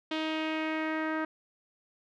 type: tone with low-pass filter sweep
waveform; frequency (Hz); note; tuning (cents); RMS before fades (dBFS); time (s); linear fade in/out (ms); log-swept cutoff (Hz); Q
sawtooth; 314.8; D#4; +20; -32; 0.11-1.25; 5; 3400 to 1600; 2.6
effects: none